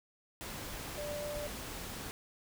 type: tone in noise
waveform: sine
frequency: 589 Hz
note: D5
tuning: 5 cents sharp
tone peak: -38 dBFS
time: 0.98-1.47 s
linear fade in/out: 0 ms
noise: pink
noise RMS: -43 dBFS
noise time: 0.41-2.11 s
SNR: +2 dB
effects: none